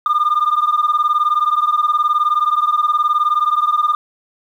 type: beating tone pair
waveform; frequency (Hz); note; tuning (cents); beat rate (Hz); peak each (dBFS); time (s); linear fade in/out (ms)
sine; 1200 / 1219; D6 / D#6; +37 / -36; 19; -14; 0.06-3.95; 2
effects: tanh soft clip ceiling -9 dBFS + 8-bit